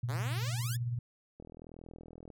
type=tone with tremolo; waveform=sine; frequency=120 Hz; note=B2; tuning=49 cents flat; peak=-29 dBFS; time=0.03-0.99 s; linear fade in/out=5 ms; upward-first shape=triangle; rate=18 Hz; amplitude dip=55%
type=exponential sweep; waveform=5% pulse; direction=up; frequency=121.3 to 1832 Hz; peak=-28 dBFS; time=0.08-0.77 s; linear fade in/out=20 ms
type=click train; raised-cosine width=2 ms; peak=-36 dBFS; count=38; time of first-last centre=1.4-2.302 s; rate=41 Hz
effects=none